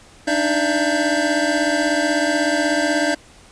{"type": "tone cluster", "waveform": "square", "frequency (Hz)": [292.6, 308.9, 588, 673, 1578], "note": ["D4", "D#4", "D5", "E5", "G6"], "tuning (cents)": [-6, -12, 2, 36, 11], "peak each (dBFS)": -24, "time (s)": [0.27, 3.15], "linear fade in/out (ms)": 10, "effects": ["pink hiss -47 dBFS RMS until 3.51 s", "resampled to 22050 Hz"]}